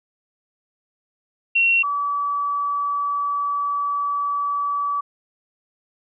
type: tone pair in turn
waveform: sine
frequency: 2731 / 1148.2 Hz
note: F7 / D6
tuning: -39 / -39 cents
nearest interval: octave + minor third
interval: 1500 cents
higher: first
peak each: -14 / -20 dBFS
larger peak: first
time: 1.55-1.83 / 1.83-5.01 s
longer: second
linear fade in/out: 10 ms
effects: none